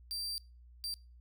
40% pulse tone bursts at uneven times, 4699 Hz, D8, in tune, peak -35 dBFS, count 2, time 0.11-0.38 / 0.84-0.94 s, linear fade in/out 0 ms, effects noise-tail reverb RT60 0.3 s tail -23 dB re dry + added 60 Hz sine -54 dBFS peak until 1.2 s

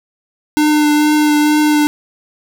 square tone with vibrato, 300 Hz, D4, 37 cents sharp, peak -10 dBFS, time 0.57-1.87 s, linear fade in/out 0 ms, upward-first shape triangle, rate 2.2 Hz, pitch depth 17 cents each way, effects none

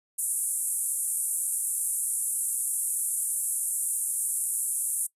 white band-pass noise, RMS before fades -29 dBFS, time 0.18-5.07 s, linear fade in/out 10 ms, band 8500 to 11000 Hz, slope 48 dB/octave, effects noise-tail reverb RT60 0.1 s tail -21 dB re dry + resampled to 32000 Hz

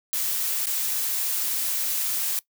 blue noise with dropouts, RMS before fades -26 dBFS, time 0.13-2.39 s, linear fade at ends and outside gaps 0 ms, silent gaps 0.657-0.669 s, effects noise-tail reverb RT60 0.1 s tail -20 dB re dry

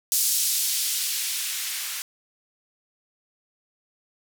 violet noise with band-pass filter sweep, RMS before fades -26 dBFS, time 0.12-2.02 s, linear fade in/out 0 ms, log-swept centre 5900 to 1600 Hz, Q 0.87, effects none

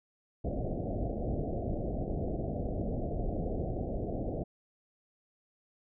pink low-pass noise, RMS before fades -34 dBFS, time 0.44-4.44 s, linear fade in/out 10 ms, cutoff 730 Hz, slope 96 dB/octave, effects none

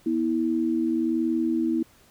sine tone pair together, 243.2 / 324.4 Hz, B3 / E4, -26 / -28 cents, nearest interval perfect fourth, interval 498 cents, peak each -26 / -23 dBFS, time 0.06-1.83 s, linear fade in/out 5 ms, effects pink hiss -57 dBFS RMS until 2.1 s

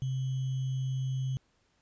sine tone with sample-and-hold, 131.1 Hz, C3, 4 cents sharp, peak -29 dBFS, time 0.02-1.37 s, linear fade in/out 0 ms, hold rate 3150 Hz, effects pink hiss -71 dBFS RMS until 1.81 s + resampled to 16000 Hz

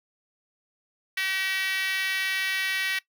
5% pulse tone with high-pass filter, 381.5 Hz, G4, 47 cents flat, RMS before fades -28 dBFS, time 1.17-2.99 s, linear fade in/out 5 ms, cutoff 1900 Hz, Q 3.1, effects noise-tail reverb RT60 0.1 s tail -19 dB re dry

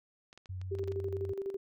clicks, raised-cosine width 0.2 ms, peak -35 dBFS, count 8, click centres 0.329 / 0.376 / 0.458 / 0.615 / 0.787 / 0.84 / 0.882 / 0.922 s
sine tone with vibrato, 92.5 Hz, F#2, in tune, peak -37 dBFS, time 0.49-1.33 s, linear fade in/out 10 ms, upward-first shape triangle, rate 7.4 Hz, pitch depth 25 cents each way
sine tone with tremolo, 391.9 Hz, G4, in tune, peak -32 dBFS, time 0.71-1.57 s, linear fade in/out 10 ms, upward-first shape square, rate 12 Hz, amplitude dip 60%
effects none

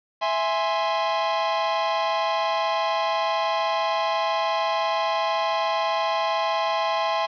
45% pulse chord, E augmented, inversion none, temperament equal, 659.3 / 830.6 / 1046.5 Hz, E5 / G#5 / B#5, 0 / 0 / 0 cents, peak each -26 dBFS, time 0.21-7.27 s, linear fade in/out 20 ms, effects resampled to 11025 Hz + 8-bit

